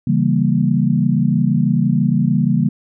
sine chord, C# diminished seventh, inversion none, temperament equal, 138.59 / 164.81 / 196 / 233.1 Hz, C#3 / E3 / G3 / Bb3, 0 / 0 / 0 / 0 cents, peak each -18 dBFS, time 0.07-2.69 s, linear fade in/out 5 ms, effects none

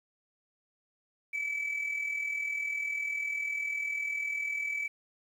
sine tone pair together, 2264 / 2304 Hz, C#7 / D7, +36 / -34 cents, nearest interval unison, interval 30 cents, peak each -36 / -30 dBFS, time 1.33-4.88 s, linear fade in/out 10 ms, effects tanh soft clip ceiling -28 dBFS + 10-bit

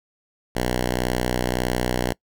5% pulse tone, 61.74 Hz, B1, in tune, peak -10 dBFS, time 0.55-2.13 s, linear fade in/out 10 ms, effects noise-tail reverb RT60 0.1 s tail -25 dB re dry

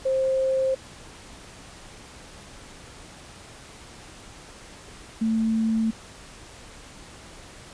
sine tone pair in turn, 528 / 222.8 Hz, C5 / A3, +16 / +22 cents, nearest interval octave + minor third, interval 1494 cents, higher first, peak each -20 / -20 dBFS, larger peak neither, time 0.05-0.75 / 5.21-5.91 s, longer neither, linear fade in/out 10 ms, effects pink hiss -45 dBFS RMS until 7.73 s + resampled to 22050 Hz

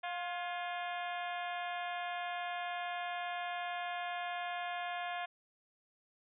harmonic tone with a mistuned harmonic, 353.2 Hz, F4, 20 cents sharp, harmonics 2 / 3 / 4 / 5 / 6 / 7 / 8 / 9 / 10, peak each -39 / -46 / -49 / -45 / -49 / -49 / -54 / -52 / -55 dBFS, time 0.03-5.26 s, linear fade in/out 10 ms, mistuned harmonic 5, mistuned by -58 cents, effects none

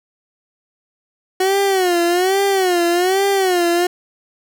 30% pulse tone with vibrato, 369 Hz, F#4, 5 cents flat, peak -11 dBFS, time 1.4-3.87 s, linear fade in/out 5 ms, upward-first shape sine, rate 1.2 Hz, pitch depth 130 cents each way, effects none

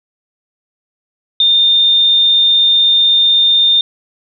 sine tone, 3624 Hz, A#7, 50 cents flat, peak -7 dBFS, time 1.4-3.81 s, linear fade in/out 2 ms, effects none

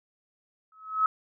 sine tone with exponential growth, 1286 Hz, E6, 43 cents flat, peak -17 dBFS, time 0.72-1.06 s, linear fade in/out 2 ms, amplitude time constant 72 ms, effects none

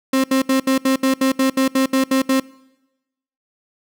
35% pulse tone bursts, 265.1 Hz, C4, 23 cents sharp, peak -12 dBFS, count 13, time 0.13-2.4 s, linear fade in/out 5 ms, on 110 ms, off 70 ms, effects noise-tail reverb RT60 1.0 s tail -23 dB re dry

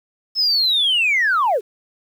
sine linear sweep, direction down, 5270 to 365.1 Hz, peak -13 dBFS, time 0.35-1.61 s, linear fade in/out 50 ms, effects tanh soft clip ceiling -11 dBFS + 8-bit

